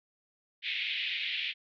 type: band-pass noise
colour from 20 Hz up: pink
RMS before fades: -34 dBFS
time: 0.62-1.54 s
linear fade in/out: 50 ms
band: 2100 to 3700 Hz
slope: 48 dB/octave
effects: none